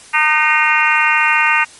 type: harmonic tone with a mistuned harmonic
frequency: 305.2 Hz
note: D#4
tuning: 33 cents flat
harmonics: 3 / 4 / 5 / 6 / 7 / 8 / 9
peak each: -18 / -18 / -18 / -18 / -18 / -18 / -18 dBFS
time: 0.13-1.65 s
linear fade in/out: 20 ms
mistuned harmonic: 6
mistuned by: +37 cents
effects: white hiss -40 dBFS RMS until 1.79 s + MP3 48 kbps